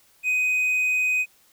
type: tone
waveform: triangle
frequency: 2504 Hz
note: D#7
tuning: 10 cents sharp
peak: -18 dBFS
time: 0.23-1.26 s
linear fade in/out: 50 ms
effects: white hiss -59 dBFS RMS until 1.52 s